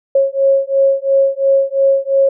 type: beating tone pair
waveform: sine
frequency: 544 / 546.9 Hz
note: C#5 / C#5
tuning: -33 / -23 cents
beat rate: 2.9 Hz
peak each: -13 dBFS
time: 0.15-2.29 s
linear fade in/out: 5 ms
effects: none